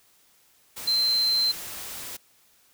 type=tone in noise; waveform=sine; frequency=4109 Hz; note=C8; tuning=32 cents flat; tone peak=-20 dBFS; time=0.87-1.52 s; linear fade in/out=10 ms; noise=white; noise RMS=-37 dBFS; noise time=0.76-2.17 s; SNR=+14 dB; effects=white hiss -61 dBFS RMS until 2.73 s